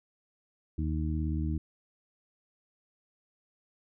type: harmonic tone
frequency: 77.78 Hz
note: D#2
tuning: in tune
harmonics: 1 / 2 / 3 / 4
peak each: -30 / -35 / -38 / -37 dBFS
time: 0.78-1.58 s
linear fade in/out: 5 ms
effects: none